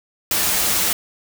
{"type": "noise with comb filter", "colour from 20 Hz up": "white", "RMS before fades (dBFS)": -19, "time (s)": [0.31, 0.93], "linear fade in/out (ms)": 2, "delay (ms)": 7.5, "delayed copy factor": -0.5, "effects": []}